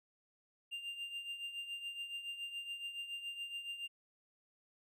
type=tone with tremolo; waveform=triangle; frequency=2794 Hz; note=F7; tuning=in tune; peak=-37 dBFS; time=0.71-3.88 s; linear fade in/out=20 ms; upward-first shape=triangle; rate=7.1 Hz; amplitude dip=70%; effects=none